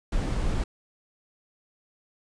brown noise, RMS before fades -26 dBFS, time 0.12-0.64 s, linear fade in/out 5 ms, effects resampled to 22050 Hz

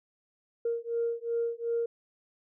sine beating tone pair, 465 / 467.7 Hz, A#4 / A#4, -4 / +6 cents, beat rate 2.7 Hz, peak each -31 dBFS, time 0.65-1.86 s, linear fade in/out 5 ms, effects tanh soft clip ceiling -21 dBFS

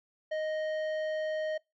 sine tone with tanh clipping, 622.3 Hz, D#5, in tune, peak -32 dBFS, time 0.31-1.58 s, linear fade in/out 10 ms, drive 11 dB, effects noise-tail reverb RT60 0.2 s tail -24 dB re dry

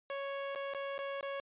sawtooth tone with dropouts, 554.4 Hz, C#5, in tune, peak -33 dBFS, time 0.1-1.4 s, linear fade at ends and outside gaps 1 ms, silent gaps 0.55-0.558 / 0.737-0.747 / 0.98-0.989 / 1.21-1.228 s, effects resampled to 8000 Hz

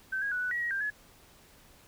sine tone with pitch steps, 1542 / 1642 / 1477 / 1487 / 1915 / 1897 / 1588 / 1698 Hz, G6 / G#6 / F#6 / F#6 / A#6 / A#6 / G6 / G#6, -29 / -20 / -3 / +8 / +46 / +30 / +22 / +38 cents, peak -29 dBFS, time 0.12-0.904 s, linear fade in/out 10 ms, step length 98 ms, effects pink hiss -58 dBFS RMS until 1.87 s

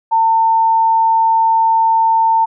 sine tone, 900 Hz, A5, 39 cents sharp, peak -9 dBFS, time 0.11-2.46 s, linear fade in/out 20 ms, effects none

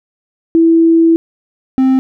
sine / triangle tone pair in turn, 329.6 / 262.4 Hz, E4 / C4, 0 / +5 cents, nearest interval major third, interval 395 cents, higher first, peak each -5 dBFS, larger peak neither, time 0.55-1.16 / 1.78-1.99 s, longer first, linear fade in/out 0 ms, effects none

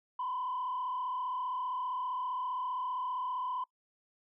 sine tone with frequency modulation, 1008 Hz, B5, 35 cents sharp, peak -32 dBFS, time 0.19-3.64 s, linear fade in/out 5 ms, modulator 35.2 Hz, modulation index 0.93, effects noise-tail reverb RT60 0.1 s tail -23 dB re dry + tanh soft clip ceiling -29 dBFS

